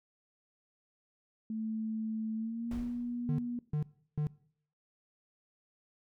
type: tone with pitch glide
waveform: sine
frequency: 220 to 241.3 Hz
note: A3 to B3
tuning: 0 to -40 cents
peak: -34 dBFS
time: 1.5-3.59 s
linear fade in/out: 2 ms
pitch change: +160 cents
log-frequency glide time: 2.35-2.82 s
type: noise with exponential decay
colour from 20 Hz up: brown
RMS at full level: -39 dBFS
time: 2.71-3.27 s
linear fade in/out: 2 ms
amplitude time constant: 120 ms
type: tone bursts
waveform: triangle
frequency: 150 Hz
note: D3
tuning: 37 cents sharp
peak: -27 dBFS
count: 3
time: 3.29-4.269 s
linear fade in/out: 0 ms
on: 93 ms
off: 350 ms
effects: noise-tail reverb RT60 0.6 s tail -21 dB re dry